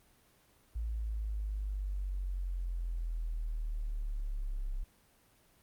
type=exponential sweep; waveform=sine; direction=down; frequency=56.3 to 33 Hz; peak=-33 dBFS; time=0.75-4.84 s; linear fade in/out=10 ms; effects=pink hiss -66 dBFS RMS until 5.62 s + Opus 24 kbps